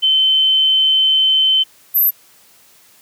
sine tone pair in turn, 3074 / 12162 Hz, G7 / F#9, -35 / +46 cents, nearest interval 2 octaves, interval 2381 cents, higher second, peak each -10 dBFS, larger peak neither, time 0.02-1.64 / 1.94-2.11 s, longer first, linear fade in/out 20 ms, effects white hiss -49 dBFS RMS until 3.01 s + high-pass 80 Hz 12 dB/octave

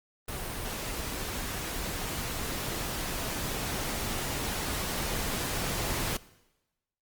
pink noise with level ramp, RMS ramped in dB -36 to -31 dBFS, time 0.28-6.17 s, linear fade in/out 5 ms, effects noise-tail reverb RT60 1.0 s tail -20 dB re dry + Opus 32 kbps

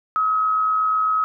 sine tone with amplitude modulation, 1277 Hz, D#6, 45 cents sharp, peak -15 dBFS, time 0.16-1.24 s, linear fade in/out 0 ms, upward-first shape sine, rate 108 Hz, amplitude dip 35%, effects none

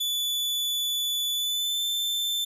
40% pulse tone with pitch glide, 3467 to 3544 Hz, A7 to A7, -26 to +12 cents, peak -24 dBFS, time 0-2.45 s, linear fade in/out 10 ms, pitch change +38 cents, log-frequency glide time 1.33-1.85 s, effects none

